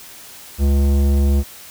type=tone with tanh clipping; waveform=sine; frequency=70 Hz; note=C#2; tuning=18 cents sharp; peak=-14 dBFS; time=0.58-1.44 s; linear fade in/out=50 ms; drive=15 dB; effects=white hiss -39 dBFS RMS until 1.7 s